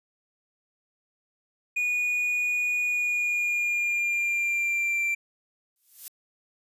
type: tone with pitch glide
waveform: triangle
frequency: 2456 to 2356 Hz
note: D#7 to D7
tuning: -23 to +5 cents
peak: -22 dBFS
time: 1.76-5.15 s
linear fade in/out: 10 ms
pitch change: -72 cents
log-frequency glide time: 2.85-5.04 s
type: noise with exponential growth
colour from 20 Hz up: violet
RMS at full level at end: -33 dBFS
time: 5.76-6.08 s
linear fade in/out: 1 ms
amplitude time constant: 69 ms
effects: resampled to 32000 Hz